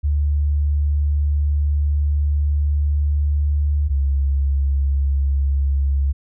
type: tone pair in turn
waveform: sine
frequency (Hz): 73 / 69.16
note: D2 / C#2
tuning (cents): -10 / -3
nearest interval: minor second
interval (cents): 93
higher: first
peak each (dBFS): -15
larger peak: neither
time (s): 0.03-3.89 / 3.89-6.13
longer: first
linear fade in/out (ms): 20
effects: none